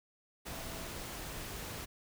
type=tone in noise; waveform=sine; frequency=659.3 Hz; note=E5; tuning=in tune; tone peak=-52 dBFS; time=0.47-0.89 s; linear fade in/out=20 ms; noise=pink; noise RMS=-43 dBFS; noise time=0.45-1.86 s; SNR=-12 dB; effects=none